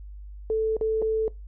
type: tone with dropouts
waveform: sine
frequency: 440 Hz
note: A4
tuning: in tune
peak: -21 dBFS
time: 0.5-1.28 s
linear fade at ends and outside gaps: 1 ms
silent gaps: 0.767-0.811 / 1.018-1.023 s
effects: noise-tail reverb RT60 0.2 s tail -21 dB re dry + added 50 Hz sine -38 dBFS peak until 1.47 s